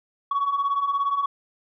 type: beating tone pair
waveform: sine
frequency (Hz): 1108.7 / 1125.7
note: C#6 / C#6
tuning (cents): 0 / +26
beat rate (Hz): 17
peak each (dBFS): -26 / -21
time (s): 0.31-1.26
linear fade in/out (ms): 5
effects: tanh soft clip ceiling -17 dBFS